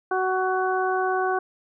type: harmonic tone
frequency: 373.6 Hz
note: F#4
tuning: 17 cents sharp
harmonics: 1 / 2 / 3 / 4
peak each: -25 / -25 / -29 / -29 dBFS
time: 0.11-1.39 s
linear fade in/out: 5 ms
effects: none